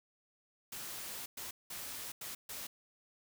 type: noise bursts at uneven times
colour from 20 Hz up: white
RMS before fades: -44 dBFS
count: 5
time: 0.72-1.26 / 1.37-1.51 / 1.7-2.12 / 2.21-2.35 / 2.49-2.67 s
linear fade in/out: 5 ms
effects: none